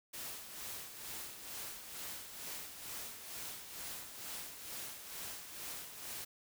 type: noise with tremolo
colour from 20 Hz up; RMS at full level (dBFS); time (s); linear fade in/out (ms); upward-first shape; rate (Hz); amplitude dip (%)
white; -44; 0.13-6.25; 10; sine; 2.2; 55
effects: none

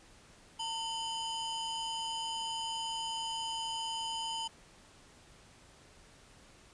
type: ring-modulated tone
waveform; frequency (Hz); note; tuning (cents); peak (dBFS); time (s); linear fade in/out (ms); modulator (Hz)
40% pulse; 1975.5; B6; 0; -31; 0.59-4.48; 10; 1070
effects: pink hiss -59 dBFS RMS until 6.73 s + resampled to 22050 Hz

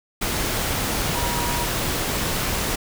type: tone in noise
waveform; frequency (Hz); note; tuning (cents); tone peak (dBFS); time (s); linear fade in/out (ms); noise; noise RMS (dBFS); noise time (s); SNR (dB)
sine; 956; A#5; +43; -28; 1.15-1.65; 10; pink; -24; 0.21-2.76; -7
effects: none

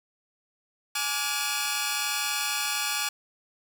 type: tone cluster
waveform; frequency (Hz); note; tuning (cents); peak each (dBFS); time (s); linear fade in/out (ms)
10% pulse; 837 / 1163 / 1426 / 2552; G#5 / D6 / F6 / D#7; +13 / -17 / +36 / +43; -24; 0.95-3.09; 5
effects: none

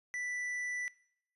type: tone with hard clipping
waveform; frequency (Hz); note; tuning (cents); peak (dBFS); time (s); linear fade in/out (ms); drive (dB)
sine; 1975.5; B6; 0; -37; 0.14-0.88; 0; 7
effects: noise-tail reverb RT60 0.7 s tail -21 dB re dry + resampled to 32000 Hz

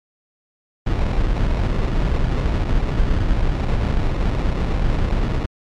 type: noise with sample-and-hold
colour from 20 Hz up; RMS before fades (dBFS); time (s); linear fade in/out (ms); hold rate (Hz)
brown; -18; 0.86-5.46; 10; 1575
effects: low-pass 4000 Hz 12 dB/octave + MP3 96 kbps

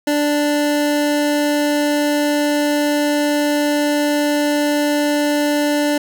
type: tone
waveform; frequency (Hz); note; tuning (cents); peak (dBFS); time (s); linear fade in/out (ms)
25% pulse; 293.7; D4; 0; -11; 0.07-5.98; 5
effects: none

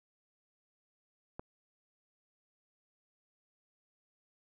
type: click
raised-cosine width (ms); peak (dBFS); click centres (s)
1; -27; 1.395
effects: none

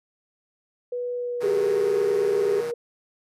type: tone with pitch glide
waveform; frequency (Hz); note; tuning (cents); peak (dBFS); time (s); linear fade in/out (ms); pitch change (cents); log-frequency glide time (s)
sine; 490 to 474.4; B4 to A#4; -14 to +30; -26; 0.92-2.74; 5; -56; 1.15-1.84
type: chord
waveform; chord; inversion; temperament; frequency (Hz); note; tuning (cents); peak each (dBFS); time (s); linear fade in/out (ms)
5% pulse; G# minor seventh; first; equal with one note detuned; 121.56 / 155.56 / 185 / 207.7; B2 / D#3 / F#3 / G#3; -27 / 0 / 0 / 0; -32 / -29 / -30 / -35; 1.4-2.72; 20
type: tone with vibrato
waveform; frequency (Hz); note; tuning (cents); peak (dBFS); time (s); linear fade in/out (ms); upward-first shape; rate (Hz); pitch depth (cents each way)
sine; 405.5; G#4; -41; -20; 1.43-2.61; 10; sine; 20; 82
effects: resampled to 32000 Hz

